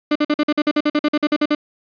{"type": "tone bursts", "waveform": "35% pulse", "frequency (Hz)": 298.4, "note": "D4", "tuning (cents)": 28, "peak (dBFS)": -12, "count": 16, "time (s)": [0.11, 1.55], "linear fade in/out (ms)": 5, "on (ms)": 45, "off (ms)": 48, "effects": ["resampled to 11025 Hz", "7-bit"]}